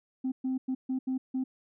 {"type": "tone bursts at uneven times", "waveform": "sine", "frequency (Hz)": 260.1, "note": "C4", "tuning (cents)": -10, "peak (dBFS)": -26, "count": 6, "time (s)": [[0.24, 0.32], [0.44, 0.58], [0.68, 0.75], [0.89, 0.99], [1.07, 1.18], [1.34, 1.44]], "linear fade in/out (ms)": 10, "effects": ["tanh soft clip ceiling -25 dBFS"]}